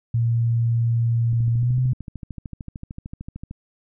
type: tone with pitch glide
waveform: sine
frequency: 116.54 to 127.09 Hz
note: A#2 to C3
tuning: 0 to -50 cents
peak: -17 dBFS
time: 0.14-1.93 s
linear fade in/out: 5 ms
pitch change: +150 cents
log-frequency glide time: 1.53-1.79 s
type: click train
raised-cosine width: 5 ms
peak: -21 dBFS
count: 30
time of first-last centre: 1.33-3.51 s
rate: 13.3 Hz
effects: none